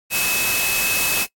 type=tone in noise; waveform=sine; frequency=2584 Hz; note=E7; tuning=35 cents flat; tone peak=-22 dBFS; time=0.1-1.27 s; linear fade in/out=50 ms; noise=white; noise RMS=-21 dBFS; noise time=0.1-1.27 s; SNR=-4 dB; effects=noise-tail reverb RT60 0.1 s tail -23 dB re dry + AAC 64 kbps